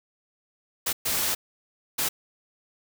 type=noise bursts at uneven times; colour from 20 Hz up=white; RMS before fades=-26 dBFS; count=3; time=0.86-0.93 / 1.05-1.35 / 1.98-2.09 s; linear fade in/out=10 ms; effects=none